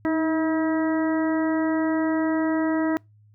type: harmonic tone with a mistuned harmonic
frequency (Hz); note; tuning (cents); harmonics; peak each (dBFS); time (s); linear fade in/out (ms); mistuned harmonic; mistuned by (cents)
321.2; E4; -45; 1 / 2 / 3 / 4 / 5 / 6; -21 / -29 / -33 / -36 / -37 / -36; 0.05-2.97; 0; 1; -30
effects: noise-tail reverb RT60 0.2 s tail -26 dB re dry + added 105 Hz sine -52 dBFS peak until 3.34 s